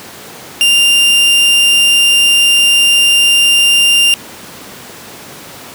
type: tone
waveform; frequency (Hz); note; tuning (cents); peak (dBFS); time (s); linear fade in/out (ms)
40% pulse; 2794; F7; 0; -5; 0.61-4.14; 0
effects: pink hiss -31 dBFS RMS until 5.74 s + high-pass 150 Hz 12 dB/octave